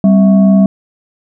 sine tone with frequency modulation, 196 Hz, G3, in tune, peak -4 dBFS, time 0.04-0.66 s, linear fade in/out 2 ms, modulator 457 Hz, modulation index 0.5, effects none

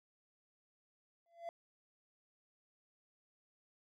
triangle tone with exponential growth, 679 Hz, F5, 49 cents flat, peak -36 dBFS, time 1.26-1.49 s, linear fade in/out 1 ms, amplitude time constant 49 ms, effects none

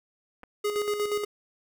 clicks, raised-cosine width 0.5 ms, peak -31 dBFS, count 2, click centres 0.433 / 0.437 s
square tone with tremolo, 415.3 Hz, G#4, in tune, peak -25 dBFS, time 0.64-1.25 s, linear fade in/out 10 ms, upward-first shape square, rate 8.4 Hz, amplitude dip 50%
effects 10-bit

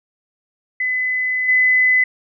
sine tone with level steps, 2014 Hz, B6, 33 cents sharp, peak -17 / -11 dBFS, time 0.8-2.04 s, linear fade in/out 5 ms, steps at 1.48 s, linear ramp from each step 10 ms, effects none

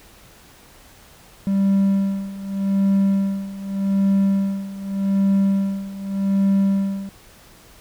triangle tone with tremolo, 196 Hz, G3, in tune, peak -11 dBFS, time 1.47-7.09 s, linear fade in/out 0 ms, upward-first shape sine, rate 0.84 Hz, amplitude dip 85%, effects tanh soft clip ceiling -7 dBFS + pink hiss -48 dBFS RMS until 7.8 s

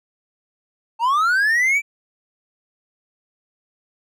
triangle linear sweep, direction up, 880 to 2349 Hz, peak -13 dBFS, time 0.99-1.82 s, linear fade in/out 50 ms, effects none

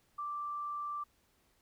sine tone, 1174 Hz, D6, 1 cent flat, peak -36 dBFS, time 0.18-1.04 s, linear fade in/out 10 ms, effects pink hiss -72 dBFS RMS until 1.61 s

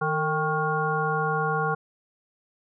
harmonic tone with a mistuned harmonic, 157.1 Hz, D#3, 17 cents sharp, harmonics 1 / 3 / 5 / 7 / 9, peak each -29 / -29 / -29 / -29 / -29 dBFS, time 0.01-1.75 s, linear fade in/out 10 ms, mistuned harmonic 3, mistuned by -59 cents, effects none

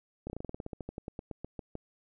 slowing click train, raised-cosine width 2 ms, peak -25 dBFS, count 20, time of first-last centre 0.27-1.754 s, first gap 29 ms, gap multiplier 1.1, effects none

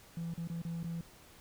triangle tone with dropouts, 167.5 Hz, E3, 28 cents sharp, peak -33 dBFS, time 0.17-1.01 s, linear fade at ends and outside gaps 2 ms, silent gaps 0.338-0.377 / 0.474-0.499 / 0.618-0.65 / 0.831-0.843 s, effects tanh soft clip ceiling -31 dBFS + pink hiss -58 dBFS RMS until 1.4 s

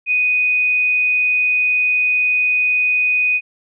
sine tone, 2489 Hz, D#7, in tune, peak -13 dBFS, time 0.06-3.41 s, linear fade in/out 50 ms, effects none

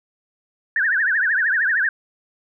sine tone with vibrato, 1665 Hz, G#6, 4 cents sharp, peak -16 dBFS, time 0.76-1.89 s, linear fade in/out 2 ms, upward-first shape triangle, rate 13 Hz, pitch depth 230 cents each way, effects none

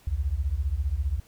sine beating tone pair, 62.6 / 77.6 Hz, B1 / D#2, +24 / -4 cents, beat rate 15 Hz, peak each -27 dBFS, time 0.07-1.2 s, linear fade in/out 5 ms, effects pink hiss -58 dBFS RMS until 1.27 s

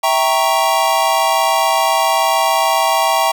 square chord, E diminished seventh, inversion none, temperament equal with one note detuned, 657 / 784 / 932.3 / 1108.7 Hz, E5 / G5 / Bb5 / Db6, -6 / 0 / 0 / 0 cents, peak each -19 / -18 / -18 / -20 dBFS, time 0.03-3.32 s, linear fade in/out 10 ms, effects none

